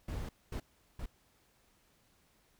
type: noise bursts at uneven times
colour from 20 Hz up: brown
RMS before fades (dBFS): -39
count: 3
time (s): 0.08-0.29 / 0.52-0.6 / 0.99-1.06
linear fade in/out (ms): 5
effects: pink hiss -70 dBFS RMS until 2.59 s